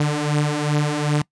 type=beating tone pair; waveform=sawtooth; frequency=146.83 / 149.43 Hz; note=D3 / D3; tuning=0 / +30 cents; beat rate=2.6 Hz; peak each=-19 / -16 dBFS; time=0-1.22 s; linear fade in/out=5 ms; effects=noise-tail reverb RT60 0.1 s tail -23 dB re dry + resampled to 22050 Hz